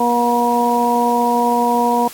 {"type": "harmonic tone", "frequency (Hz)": 239.4, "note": "A#3", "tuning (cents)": 46, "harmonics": [1, 2, 3, 4], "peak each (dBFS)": [-19, -20, -19, -16], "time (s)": [0, 2.08], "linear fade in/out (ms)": 5, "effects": ["white hiss -36 dBFS RMS until 2.13 s", "AAC 64 kbps"]}